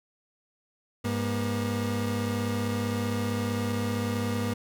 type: tone pair together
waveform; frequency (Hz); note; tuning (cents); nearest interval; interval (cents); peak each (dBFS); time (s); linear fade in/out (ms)
30% pulse; 101.7 / 238.9; G#2 / A#3; -36 / +43; octave + minor third; 1479; -27; 1.04-4.54; 10
effects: none